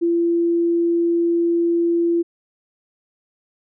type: tone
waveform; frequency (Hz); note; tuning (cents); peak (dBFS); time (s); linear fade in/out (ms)
sine; 340; F4; -46; -15; 0.01-2.23; 20
effects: none